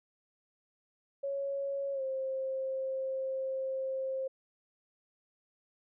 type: tone with pitch glide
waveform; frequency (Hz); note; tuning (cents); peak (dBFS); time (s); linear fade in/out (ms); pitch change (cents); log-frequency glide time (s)
sine; 554.4 to 529.7; C#5 to C5; 0 to +21; -32; 1.23-4.28; 10; -79; 1.93-2.02
effects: none